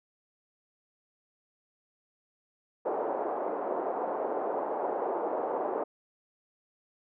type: band-pass noise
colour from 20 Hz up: pink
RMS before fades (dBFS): -32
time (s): 2.85-5.84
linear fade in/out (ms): 10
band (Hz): 390 to 900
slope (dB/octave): 24
effects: none